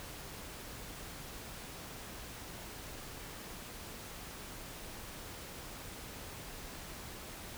silence, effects pink hiss -47 dBFS RMS until 7.57 s

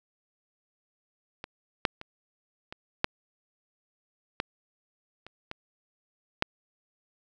clicks, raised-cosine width 0.3 ms, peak -21 / -6 / -24 / -23 / -6 / -12 / -28 / -20 / -7 dBFS, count 9, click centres 1.441 / 1.852 / 2.014 / 2.725 / 3.044 / 4.401 / 5.266 / 5.514 / 6.424 s, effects none

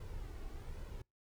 brown noise with flanger, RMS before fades -45 dBFS, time 0-1.02 s, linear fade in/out 5 ms, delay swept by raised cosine 2 to 2.74 ms, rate 1.2 Hz, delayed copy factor +0.5, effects noise-tail reverb RT60 0.2 s tail -26 dB re dry

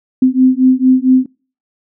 sine beating tone pair, 255.8 / 260.2 Hz, C4 / C4, -39 / -9 cents, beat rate 4.4 Hz, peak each -10 dBFS, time 0.22-1.26 s, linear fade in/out 5 ms, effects noise-tail reverb RT60 0.4 s tail -26 dB re dry

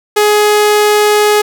sawtooth tone, 419.2 Hz, G#4, 16 cents sharp, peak -3 dBFS, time 0.16-1.42 s, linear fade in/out 10 ms, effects none

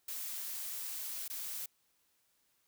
blue noise with dropouts, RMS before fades -41 dBFS, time 0.08-1.66 s, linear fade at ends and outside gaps 5 ms, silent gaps 1.28-1.299 s, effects white hiss -75 dBFS RMS until 2.67 s

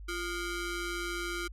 sawtooth ring-modulated tone, 880 Hz, A5, in tune, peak -27 dBFS, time 0.08-1.48 s, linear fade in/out 10 ms, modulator 533 Hz, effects added 50 Hz sine -42 dBFS peak until 1.52 s + low-pass 12000 Hz 12 dB/octave

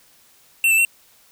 square tone with pitch steps, 2701 / 2642 / 2718 Hz, E7 / E7 / F7, +42 / +3 / -48 cents, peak -14 dBFS, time 0.64-0.85 s, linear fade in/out 2 ms, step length 70 ms, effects white hiss -54 dBFS RMS until 1.31 s

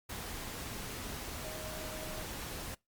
sine tone in noise, 624 Hz, D#5, 5 cents sharp, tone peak -46 dBFS, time 1.44-2.23 s, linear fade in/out 10 ms, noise pink, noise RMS -42 dBFS, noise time 0.09-2.75 s, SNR -7 dB, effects noise-tail reverb RT60 0.2 s tail -24 dB re dry + Opus 48 kbps

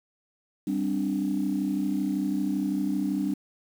sine chord, G suspended fourth, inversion none, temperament just, 196 / 261.3 / 294 Hz, G3 / C4 / D4, 0 / -2 / +2 cents, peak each -28 / -30 / -27 dBFS, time 0.67-3.34 s, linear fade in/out 5 ms, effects tanh soft clip ceiling -17 dBFS + 8-bit

